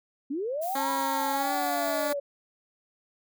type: linear two-way sweep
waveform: sine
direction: up then down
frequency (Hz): 256 to 987.8 to 557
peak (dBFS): -28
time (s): 0.3-2.2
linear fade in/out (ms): 10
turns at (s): 0.9
type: noise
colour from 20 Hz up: violet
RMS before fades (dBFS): -39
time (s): 0.61-2.14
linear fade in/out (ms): 20
type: tone with pitch glide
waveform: 10% pulse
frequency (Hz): 271.6 to 286.9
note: C#4 to D4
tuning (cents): -35 to -40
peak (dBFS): -21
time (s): 0.75-2.13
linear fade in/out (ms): 5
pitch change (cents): +95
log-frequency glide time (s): 1.32-1.53
effects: none